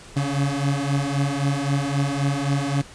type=beating tone pair; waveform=30% pulse; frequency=138.59 / 142.39 Hz; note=C#3 / C#3; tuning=0 / +47 cents; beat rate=3.8 Hz; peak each=-21 dBFS; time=0.16-2.82 s; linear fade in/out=10 ms; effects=pink hiss -44 dBFS RMS until 2.94 s + resampled to 22050 Hz